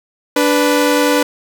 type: tone pair together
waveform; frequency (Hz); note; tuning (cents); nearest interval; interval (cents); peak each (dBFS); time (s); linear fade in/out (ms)
sawtooth; 292.4 / 493.9; D4 / B4; -7 / 0; major sixth; 907; -10; 0.36-1.23; 5
effects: none